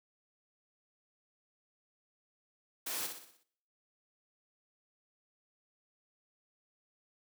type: noise with echo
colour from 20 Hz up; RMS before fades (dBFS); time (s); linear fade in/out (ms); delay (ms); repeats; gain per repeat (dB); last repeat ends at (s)
white; -38; 2.86-3.07; 10; 61; 6; -6; 3.436
effects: noise-tail reverb RT60 0.7 s tail -22 dB re dry + high-pass 200 Hz 12 dB/octave